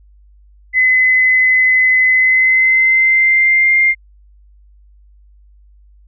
sine tone with pitch glide, 2028 to 2109 Hz, B6 to C7, +45 to +13 cents, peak -8 dBFS, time 0.73-3.95 s, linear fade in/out 50 ms, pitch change +68 cents, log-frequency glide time 2.1-3.74 s, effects added 50 Hz sine -43 dBFS peak until 6.07 s

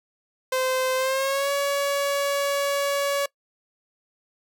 sawtooth tone with pitch glide, 517 to 563.8 Hz, C5 to C#5, -21 to +29 cents, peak -18 dBFS, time 0.52-3.26 s, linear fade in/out 5 ms, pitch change +150 cents, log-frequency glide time 0.96-1.51 s, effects noise-tail reverb RT60 0.1 s tail -22 dB re dry

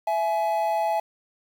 triangle tone pair together, 665 / 844.4 Hz, E5 / G#5, +15 / +29 cents, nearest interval major third, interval 414 cents, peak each -23 / -22 dBFS, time 0.07-1 s, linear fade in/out 5 ms, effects 8-bit

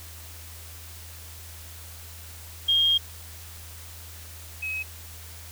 sine tone pair in turn, 3232 / 2553 Hz, G#7 / D#7, -48 / +44 cents, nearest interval major third, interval 408 cents, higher first, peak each -18 / -28 dBFS, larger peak first, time 2.68-2.98 / 4.62-4.83 s, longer first, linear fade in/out 10 ms, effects added 82 Hz sine -43 dBFS peak until 5.51 s + white hiss -45 dBFS RMS until 5.51 s

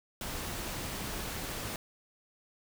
pink noise, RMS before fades -38 dBFS, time 0.21-1.76 s, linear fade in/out 2 ms, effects none

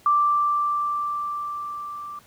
sine tone with level ramp, 1174.7 Hz, D6, in tune, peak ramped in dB -15 to -33 dBFS, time 0.06-2.19 s, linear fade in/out 2 ms, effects pink hiss -54 dBFS RMS until 2.26 s + high-pass 60 Hz 12 dB/octave

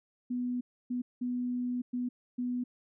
sine tone bursts at uneven times, 246.9 Hz, B3, in tune, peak -30 dBFS, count 5, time 0.3-0.61 / 0.9-1.02 / 1.21-1.82 / 1.93-2.09 / 2.38-2.64 s, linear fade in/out 10 ms, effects none

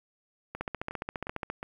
two click trains, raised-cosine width 0.5 ms, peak -22 / -18 dBFS, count 4 / 14, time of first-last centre 0.55-1.629 / 0.61-1.5 s, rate 2.78 / 14.6 Hz, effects 9-bit

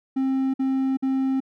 triangle tone bursts, 265.7 Hz, C4, 27 cents sharp, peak -18 dBFS, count 3, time 0.16-1.404 s, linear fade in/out 10 ms, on 380 ms, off 52 ms, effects none

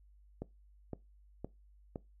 click train, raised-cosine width 2 ms, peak -26 dBFS, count 4, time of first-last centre 0.42-1.958 s, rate 1.95 Hz, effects noise-tail reverb RT60 0.2 s tail -20 dB re dry + added 50 Hz sine -59 dBFS peak until 2.2 s

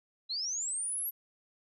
sine linear sweep, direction up, 3951 to 11840 Hz, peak -32 dBFS, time 0.29-1.11 s, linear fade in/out 20 ms, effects none

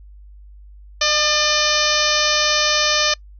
harmonic tone with a mistuned harmonic, 604 Hz, D5, 48 cents sharp, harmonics 1 / 2 / 3 / 4 / 5 / 6 / 7 / 8 / 9 / 10, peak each -24 / -24 / -24 / -24 / -24 / -24 / -24 / -24 / -24 / -24 dBFS, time 1.01-3.14 s, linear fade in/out 5 ms, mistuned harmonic 3, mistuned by -32 cents, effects noise-tail reverb RT60 0.1 s tail -25 dB re dry + added 50 Hz sine -39 dBFS peak until 3.39 s

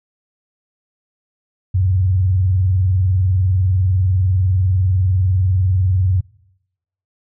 sine tone with vibrato, 92.7 Hz, F#2, 4 cents sharp, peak -12 dBFS, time 1.74-6.21 s, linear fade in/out 10 ms, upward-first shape sine, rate 20 Hz, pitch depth 180 cents each way, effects noise-tail reverb RT60 0.9 s tail -25 dB re dry

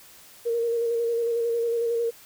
sine tone with vibrato, 466.2 Hz, A#4, in tune, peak -22 dBFS, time 0.45-2.11 s, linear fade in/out 20 ms, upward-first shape square, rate 11 Hz, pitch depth 21 cents each way, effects white hiss -50 dBFS RMS until 2.25 s

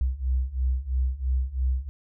sine beating tone pair, 62.6 / 65.6 Hz, B1 / C2, +24 / +5 cents, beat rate 3 Hz, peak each -27 / -25 dBFS, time 0.01-1.89 s, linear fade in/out 0 ms, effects none

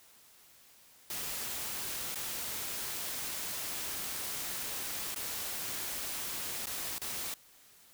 white noise with dropouts, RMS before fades -38 dBFS, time 1.1-7.34 s, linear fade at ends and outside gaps 2 ms, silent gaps 2.146-2.156 / 5.146-5.16 / 6.658-6.669 / 6.983-7.016 s, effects white hiss -60 dBFS RMS until 7.93 s

